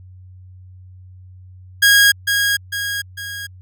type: tone with echo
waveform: sawtooth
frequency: 1639 Hz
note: G#6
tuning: 23 cents flat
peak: -5 dBFS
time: 1.82-2.12 s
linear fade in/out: 10 ms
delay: 450 ms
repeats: 3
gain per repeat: -6 dB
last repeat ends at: 3.47 s
effects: added 92 Hz sine -38 dBFS peak until 3.61 s